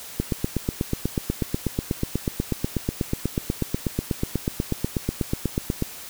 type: click train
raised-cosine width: 3 ms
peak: -9 dBFS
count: 47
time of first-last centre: 0.2-5.823 s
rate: 8.18 Hz
effects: white hiss -39 dBFS RMS until 6.09 s